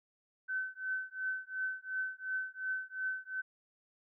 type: tone with tremolo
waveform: sine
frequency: 1525 Hz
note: G6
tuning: 48 cents flat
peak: -31 dBFS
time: 0.48-3.42 s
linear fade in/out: 20 ms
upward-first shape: triangle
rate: 2.8 Hz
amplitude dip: 100%
effects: none